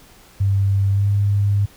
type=tone with pitch glide; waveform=sine; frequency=98.5 to 101.09 Hz; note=G2 to G#2; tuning=+9 to -46 cents; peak=-14 dBFS; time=0.4-1.66 s; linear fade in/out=10 ms; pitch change=+45 cents; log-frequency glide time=0.9-1.08 s; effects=pink hiss -48 dBFS RMS until 1.76 s